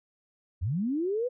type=linear sweep; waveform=sine; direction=up; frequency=73.42 to 512 Hz; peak=-26 dBFS; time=0.61-1.29 s; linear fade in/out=20 ms; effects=none